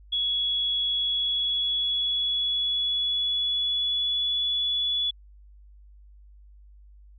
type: tone with pitch glide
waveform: sine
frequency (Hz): 3362 to 3419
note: G#7 to G#7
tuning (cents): +20 to +50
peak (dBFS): -23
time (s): 0.12-5.11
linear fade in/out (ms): 10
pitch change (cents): +30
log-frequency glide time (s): 0.97-4.4
effects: added 50 Hz sine -48 dBFS peak until 7.18 s